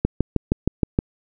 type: click train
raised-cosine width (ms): 3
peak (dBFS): -4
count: 7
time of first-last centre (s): 0.05-0.989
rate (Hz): 6.39
effects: none